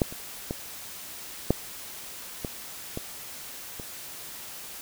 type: clicks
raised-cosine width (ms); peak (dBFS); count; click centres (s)
2; -7 / -26 / -16 / -6 / -17 / -18 / -24; 7; 0.018 / 0.125 / 0.509 / 1.506 / 2.448 / 2.974 / 3.798
effects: white hiss -41 dBFS RMS until 4.81 s